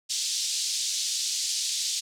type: band-pass noise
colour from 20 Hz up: pink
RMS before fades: -29 dBFS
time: 0.09-2.01 s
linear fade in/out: 20 ms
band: 3900 to 7800 Hz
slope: 24 dB/octave
effects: none